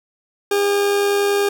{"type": "tone with amplitude modulation", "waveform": "40% pulse", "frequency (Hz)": 404.4, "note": "G#4", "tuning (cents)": -46, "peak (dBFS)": -13, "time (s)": [0.51, 1.49], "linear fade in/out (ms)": 5, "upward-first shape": "sine", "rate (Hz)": 90.7, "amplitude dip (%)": 30, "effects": []}